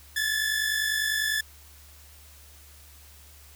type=tone pair together; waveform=sawtooth; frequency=1707 / 1757 Hz; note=G#6 / A6; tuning=+47 / -3 cents; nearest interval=unison; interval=50 cents; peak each=-24 dBFS; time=0.16-1.41 s; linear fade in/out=5 ms; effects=added 72 Hz sine -51 dBFS peak until 3.55 s + white hiss -53 dBFS RMS until 3.55 s